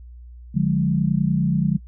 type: chord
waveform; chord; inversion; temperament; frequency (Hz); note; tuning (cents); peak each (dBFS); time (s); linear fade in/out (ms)
sine; D diminished; none; equal with one note detuned; 146.83 / 178.08 / 207.7; D3 / F3 / Ab3; 0 / +34 / 0; -21 / -20 / -23; 0.54-1.78; 20
effects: noise-tail reverb RT60 0.1 s tail -22 dB re dry + added 60 Hz sine -38 dBFS peak until 1.87 s